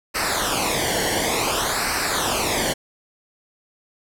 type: noise with flanger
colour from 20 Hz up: pink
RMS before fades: -22 dBFS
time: 0.14-2.74 s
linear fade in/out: 20 ms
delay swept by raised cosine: 0.29 to 0.81 ms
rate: 0.56 Hz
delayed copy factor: -0.75
effects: low-pass 12000 Hz 12 dB/octave